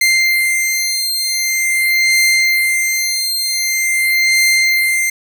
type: beating tone pair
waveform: sawtooth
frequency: 2093 / 2093.45 Hz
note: C7 / C7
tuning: 0 / 0 cents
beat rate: 0.45 Hz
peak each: -12 dBFS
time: 0.01-5.1 s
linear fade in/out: 5 ms
effects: none